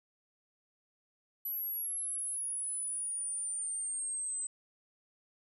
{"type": "exponential sweep", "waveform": "sine", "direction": "down", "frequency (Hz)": [11840, 8060], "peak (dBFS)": -34, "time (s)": [1.45, 4.47], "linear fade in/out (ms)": 5, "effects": []}